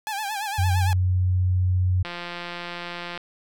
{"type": "tone with vibrato", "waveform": "sawtooth", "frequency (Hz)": 830, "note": "G#5", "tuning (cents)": -1, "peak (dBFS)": -23, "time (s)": [0.07, 0.93], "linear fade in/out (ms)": 0, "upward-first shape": "sine", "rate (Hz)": 8.8, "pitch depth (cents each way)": 99}
{"type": "tone", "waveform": "sine", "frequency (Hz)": 91.5, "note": "F#2", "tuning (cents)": -19, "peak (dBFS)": -18, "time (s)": [0.58, 2.03], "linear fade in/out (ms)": 10}
{"type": "click train", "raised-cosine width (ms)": 0.3, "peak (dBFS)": -17, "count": 197, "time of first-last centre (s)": [2.05, 3.176], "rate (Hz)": 174}
{"effects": []}